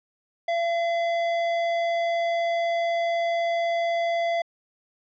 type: tone with hard clipping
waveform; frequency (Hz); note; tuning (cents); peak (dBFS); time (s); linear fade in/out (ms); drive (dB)
sine; 679; F5; -49; -24; 0.48-4.42; 5; 13
effects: low-pass 4000 Hz 12 dB/octave